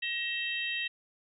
harmonic tone with a mistuned harmonic, 630 Hz, D#5, 21 cents sharp, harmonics 3 / 4 / 5 / 6, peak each -36 / -34 / -38 / -40 dBFS, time 0.02-0.88 s, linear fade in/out 10 ms, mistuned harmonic 4, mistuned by +98 cents, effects none

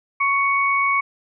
sine tone pair together, 1109 / 2228 Hz, C#6 / C#7, 0 / +8 cents, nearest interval octave, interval 1208 cents, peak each -19 dBFS, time 0.2-1.01 s, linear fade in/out 10 ms, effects none

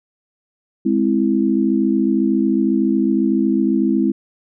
sine chord, Ab augmented, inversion none, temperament equal, 207.7 / 261.6 / 329.6 Hz, Ab3 / C4 / E4, 0 / 0 / 0 cents, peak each -18 dBFS, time 0.85-4.12 s, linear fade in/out 10 ms, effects none

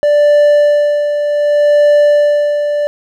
triangle tone with tremolo, 587.3 Hz, D5, in tune, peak -3 dBFS, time 0.03-2.87 s, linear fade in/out 0 ms, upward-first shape sine, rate 0.66 Hz, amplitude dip 55%, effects none

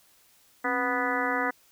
harmonic tone with a mistuned harmonic, 246.9 Hz, B3, in tune, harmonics 1 / 2 / 3 / 4 / 5 / 6 / 7 / 8, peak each -33 / -33 / -33 / -33 / -33 / -33 / -33 / -33 dBFS, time 0.64-1.51 s, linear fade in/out 10 ms, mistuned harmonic 1, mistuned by +150 cents, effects white hiss -61 dBFS RMS until 1.71 s

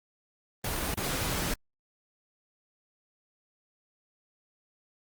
pink noise with dropouts, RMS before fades -31 dBFS, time 0.64-1.54 s, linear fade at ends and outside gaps 5 ms, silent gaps 0.943-0.972 s, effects Opus 24 kbps

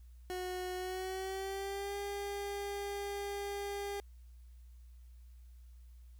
30% pulse tone with pitch glide, 365.5 to 403.2 Hz, F#4 to G4, -21 to +49 cents, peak -35 dBFS, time 0.3-4 s, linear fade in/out 0 ms, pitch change +170 cents, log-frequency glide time 0.75-1.96 s, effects added 60 Hz sine -52 dBFS peak until 6.19 s + white hiss -75 dBFS RMS until 6.19 s

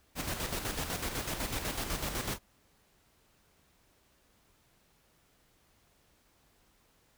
pink noise with tremolo, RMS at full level -34 dBFS, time 0.15-2.39 s, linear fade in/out 50 ms, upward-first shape square, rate 8 Hz, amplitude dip 50%, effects pink hiss -68 dBFS RMS until 7.17 s

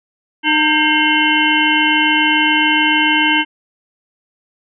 harmonic tone with a mistuned harmonic, 304.5 Hz, D#4, 37 cents flat, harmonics 1 / 3 / 5 / 7 / 9 / 10, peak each -18 / -18 / -18 / -18 / -18 / -18 dBFS, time 0.43-3.45 s, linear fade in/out 50 ms, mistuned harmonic 5, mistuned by +67 cents, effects none

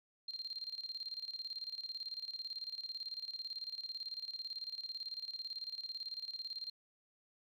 sine tone with tremolo, 4186 Hz, C8, in tune, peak -39 dBFS, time 0.28-6.7 s, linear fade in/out 5 ms, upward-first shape square, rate 18 Hz, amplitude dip 75%, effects none

